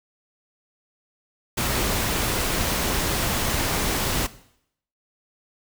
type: noise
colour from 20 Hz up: pink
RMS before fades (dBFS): -24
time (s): 1.57-4.27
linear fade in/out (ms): 10
effects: noise-tail reverb RT60 0.7 s tail -17 dB re dry